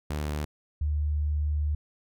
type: tone pair in turn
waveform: sawtooth / sine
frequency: 74.6 / 74.6 Hz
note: D2 / D2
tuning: +28 / +28 cents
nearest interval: unison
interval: 0 cents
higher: neither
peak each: -25 / -24 dBFS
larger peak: second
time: 0.1-0.45 / 0.81-1.75 s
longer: second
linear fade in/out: 5 ms
effects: none